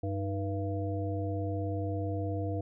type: harmonic tone with a mistuned harmonic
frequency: 97.1 Hz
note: G2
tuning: 16 cents flat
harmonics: 1 / 3 / 5 / 7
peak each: -32 / -37 / -39 / -40 dBFS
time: 0.03-2.61 s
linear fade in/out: 5 ms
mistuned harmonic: 3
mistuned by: +97 cents
effects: none

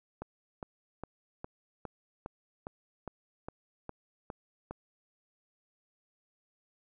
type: click train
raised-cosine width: 1 ms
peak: -25 dBFS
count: 12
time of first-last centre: 0.22-4.71 s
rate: 2.45 Hz
effects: none

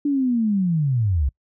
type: linear sweep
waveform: sine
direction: down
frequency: 293.7 to 61.74 Hz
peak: -17 dBFS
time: 0.05-1.29 s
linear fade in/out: 5 ms
effects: noise-tail reverb RT60 0.1 s tail -26 dB re dry

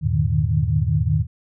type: tone cluster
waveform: sine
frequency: 80.7 / 101.5 / 117.4 / 149.3 / 154.6 Hz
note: E2 / G#2 / A#2 / D3 / D#3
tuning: -36 / -39 / +13 / +29 / -11 cents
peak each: -23 dBFS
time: 0.01-1.27 s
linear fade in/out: 50 ms
effects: none

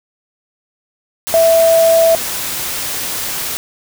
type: tone in noise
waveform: sine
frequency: 659.3 Hz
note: E5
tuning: in tune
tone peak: -7 dBFS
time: 1.34-2.15 s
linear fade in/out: 0 ms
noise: white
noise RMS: -21 dBFS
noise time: 1.27-3.57 s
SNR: +11 dB
effects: none

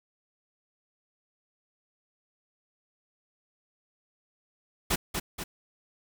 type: noise with echo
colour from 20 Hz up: pink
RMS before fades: -26 dBFS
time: 4.9-4.96 s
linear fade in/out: 10 ms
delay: 240 ms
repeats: 2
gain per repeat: -5 dB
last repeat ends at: 5.44 s
effects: none

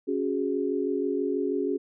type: chord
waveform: sine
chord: C# suspended fourth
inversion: none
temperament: just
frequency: 277.2 / 369.6 / 415.8 Hz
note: C#4 / F#4 / G#4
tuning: 0 / -2 / +2 cents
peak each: -29 dBFS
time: 0.07-1.78 s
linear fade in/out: 20 ms
effects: none

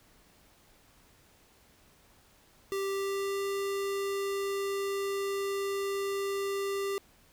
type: tone with pitch glide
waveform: square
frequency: 392 to 395.6 Hz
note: G4 to G4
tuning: 0 to +16 cents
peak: -31 dBFS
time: 2.72-6.98 s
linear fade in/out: 0 ms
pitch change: +16 cents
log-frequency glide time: 2.87-3.41 s
effects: pink hiss -62 dBFS RMS until 7.32 s

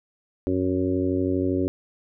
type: harmonic tone with a mistuned harmonic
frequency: 92.5 Hz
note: F#2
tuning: in tune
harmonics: 1 / 2 / 3 / 4 / 5 / 6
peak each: -29 / -35 / -24 / -26 / -33 / -33 dBFS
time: 0.47-1.68 s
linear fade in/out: 0 ms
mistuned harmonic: 1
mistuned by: -21 cents
effects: none

